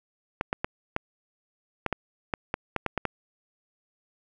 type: clicks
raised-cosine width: 0.5 ms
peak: -11 dBFS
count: 12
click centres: 0.411 / 0.529 / 0.645 / 0.964 / 1.863 / 1.927 / 2.338 / 2.541 / 2.763 / 2.863 / 2.977 / 3.053 s
effects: none